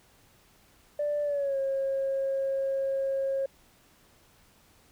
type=tone with pitch glide; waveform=sine; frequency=587.3 to 541.7 Hz; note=D5 to C#5; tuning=0 to -40 cents; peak=-25 dBFS; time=0.99-3.46 s; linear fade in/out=5 ms; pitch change=-140 cents; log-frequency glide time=1.23-1.58 s; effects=tanh soft clip ceiling -22 dBFS + pink hiss -61 dBFS RMS until 4.91 s